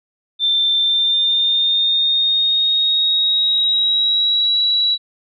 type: tone with pitch glide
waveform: sine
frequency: 3565 to 3910 Hz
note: A7 to B7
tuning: +22 to -18 cents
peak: -13 dBFS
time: 0.39-4.98 s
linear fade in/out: 50 ms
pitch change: +160 cents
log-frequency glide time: 0.79-4.61 s
effects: none